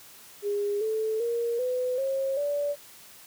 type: tone with pitch steps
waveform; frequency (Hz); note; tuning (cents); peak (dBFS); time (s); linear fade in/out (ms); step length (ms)
sine; 408.6 / 437.9 / 469.4 / 503 / 539.2 / 577.8; G#4 / A4 / A#4 / B4 / C#5 / D5; -28 / -8 / +12 / +32 / -48 / -28; -25; 0.42-2.76; 50; 390
effects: white hiss -50 dBFS RMS until 3.26 s + high-pass 60 Hz 12 dB/octave